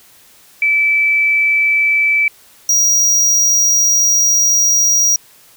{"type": "tone pair in turn", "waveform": ["sine", "square"], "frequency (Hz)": [2313, 5742], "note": ["D7", "F8"], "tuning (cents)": [-27, 47], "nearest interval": "octave + major third", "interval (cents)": 1574, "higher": "second", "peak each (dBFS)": -10, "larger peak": "neither", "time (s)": [[0.62, 2.28], [2.69, 5.16]], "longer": "second", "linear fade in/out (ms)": 2, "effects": ["white hiss -46 dBFS RMS until 5.56 s"]}